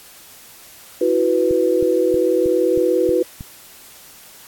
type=chord; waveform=sine; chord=E suspended second; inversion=none; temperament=equal; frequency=329.6 / 370 / 493.9 Hz; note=E4 / F#4 / B4; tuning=0 / 0 / 0 cents; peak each=-20 / -18 / -17 dBFS; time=1.01-3.23 s; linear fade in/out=5 ms
type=click train; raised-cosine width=5 ms; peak=-19 dBFS; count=7; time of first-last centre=1.51-3.409 s; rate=3.16 Hz
effects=white hiss -43 dBFS RMS until 4.47 s + AAC 64 kbps